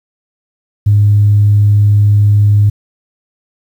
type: tone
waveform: sine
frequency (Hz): 103.3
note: G#2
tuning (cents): -9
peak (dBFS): -4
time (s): 0.86-2.7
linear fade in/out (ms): 10
effects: tanh soft clip ceiling 0 dBFS + 7-bit